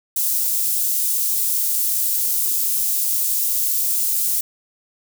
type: high-pass noise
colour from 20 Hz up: white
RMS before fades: -20 dBFS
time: 0.16-4.41 s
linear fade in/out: 5 ms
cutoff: 8600 Hz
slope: 12 dB/octave
effects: none